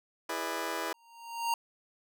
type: chord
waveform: 15% pulse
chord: E dominant seventh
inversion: none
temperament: just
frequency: 329.6 / 412 / 494.4 / 593.3 Hz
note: E4 / G#4 / B4 / D5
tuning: 0 / -14 / +2 / +18 cents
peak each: -32 / -33 / -33 / -34 dBFS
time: 0.29-0.93 s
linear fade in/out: 5 ms
type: tone with exponential growth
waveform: square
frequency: 928 Hz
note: A#5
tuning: 8 cents flat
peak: -26 dBFS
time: 0.94-1.54 s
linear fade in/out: 2 ms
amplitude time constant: 130 ms
effects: none